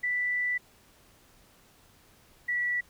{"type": "tone pair in turn", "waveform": "sine", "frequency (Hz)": [1975.5, 1949.4], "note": ["B6", "B6"], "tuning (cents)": [0, -23], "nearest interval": "unison", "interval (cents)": 23, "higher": "first", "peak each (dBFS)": -26, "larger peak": "neither", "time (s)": [[0.03, 0.58], [2.48, 2.81]], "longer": "first", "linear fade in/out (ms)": 10, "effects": ["pink hiss -60 dBFS RMS until 2.89 s"]}